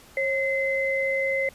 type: tone pair together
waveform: sine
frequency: 541 / 2055 Hz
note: C#5 / C7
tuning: -42 / -32 cents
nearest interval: octave + major seventh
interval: 2310 cents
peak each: -25 dBFS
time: 0.17-1.49 s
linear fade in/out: 2 ms
effects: pink hiss -51 dBFS RMS until 1.54 s + resampled to 32000 Hz